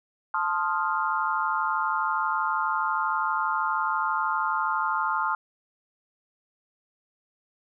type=chord; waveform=sine; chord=F dominant seventh; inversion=first; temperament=equal; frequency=880 / 1046.5 / 1244.5 / 1396.9 Hz; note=A5 / C6 / Eb6 / F6; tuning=0 / 0 / 0 / 0 cents; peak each=-29 dBFS; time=0.34-5.35 s; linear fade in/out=2 ms; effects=none